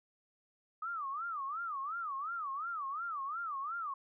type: tone with vibrato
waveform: sine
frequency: 1226 Hz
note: D#6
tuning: 26 cents flat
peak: -36 dBFS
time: 0.82-3.94 s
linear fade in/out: 5 ms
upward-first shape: sine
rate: 2.8 Hz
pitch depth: 230 cents each way
effects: none